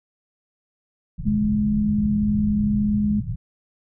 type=low-pass noise; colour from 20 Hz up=white; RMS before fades=-28 dBFS; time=1.18-3.36 s; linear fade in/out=10 ms; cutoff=170 Hz; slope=96 dB/octave
type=tone with pitch glide; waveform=sine; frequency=210 to 208.1 Hz; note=G#3 to G#3; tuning=+19 to +4 cents; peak=-18 dBFS; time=1.25-3.21 s; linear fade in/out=20 ms; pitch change=-15 cents; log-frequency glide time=1.58-2.77 s
effects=none